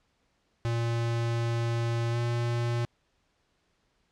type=tone with pitch glide; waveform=square; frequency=116.8 to 118.64 Hz; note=A#2 to A#2; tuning=+4 to +31 cents; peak=-27 dBFS; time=0.65-2.85 s; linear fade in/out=0 ms; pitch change=+27 cents; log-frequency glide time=2.11-2.17 s; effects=pink hiss -72 dBFS RMS until 4.11 s + low-pass 6000 Hz 12 dB/octave